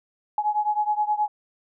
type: beating tone pair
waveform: sine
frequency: 839 / 848.5 Hz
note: G#5 / G#5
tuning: +17 / +37 cents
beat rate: 9.5 Hz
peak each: -23 / -25 dBFS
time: 0.38-1.28 s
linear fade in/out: 2 ms
effects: none